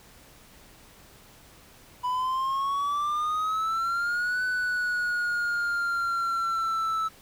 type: exponential two-way sweep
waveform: triangle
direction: up then down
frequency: 987.8 to 1500 to 1308 Hz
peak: -23 dBFS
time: 2.03-7.09 s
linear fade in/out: 20 ms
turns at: 4.43 s
effects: pink hiss -53 dBFS RMS until 7.21 s